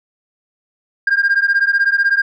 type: beating tone pair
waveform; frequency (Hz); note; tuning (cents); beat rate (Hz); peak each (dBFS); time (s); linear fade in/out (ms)
sine; 1599 / 1615; G6 / G#6; +34 / -49; 16; -13; 1.07-2.22; 5
effects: tanh soft clip ceiling -8 dBFS